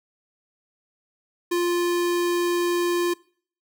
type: tone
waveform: square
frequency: 349.2 Hz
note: F4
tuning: in tune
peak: -21 dBFS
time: 1.51-3.14 s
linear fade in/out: 10 ms
effects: noise-tail reverb RT60 0.5 s tail -23 dB re dry